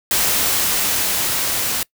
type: noise with level ramp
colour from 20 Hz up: white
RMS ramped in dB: -17 to -21 dBFS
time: 0.11-1.83 s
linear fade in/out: 2 ms
effects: noise-tail reverb RT60 0.1 s tail -23 dB re dry